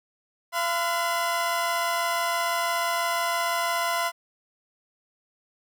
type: tone cluster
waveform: 30% pulse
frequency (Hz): 683 / 1016 / 1452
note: F5 / B5 / F#6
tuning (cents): -39 / +49 / -33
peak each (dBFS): -25 / -24 / -31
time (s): 0.52-4.12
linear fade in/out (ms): 50
effects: none